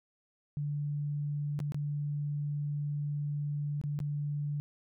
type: tone with dropouts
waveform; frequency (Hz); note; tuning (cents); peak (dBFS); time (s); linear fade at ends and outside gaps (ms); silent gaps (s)
sine; 146.1; D3; -9; -31; 0.57-4.6; 0; 1.591-1.602 / 1.721-1.745 / 3.814-3.838 / 3.99-4.002
effects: none